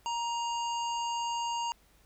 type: harmonic tone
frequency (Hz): 939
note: A#5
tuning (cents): +12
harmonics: 1 / 3 / 5 / 7 / 8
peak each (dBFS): -31 / -39 / -47 / -44 / -50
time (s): 0.06-1.72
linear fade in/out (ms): 0
effects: added 50 Hz sine -65 dBFS peak until 2.05 s + pink hiss -65 dBFS RMS until 2.05 s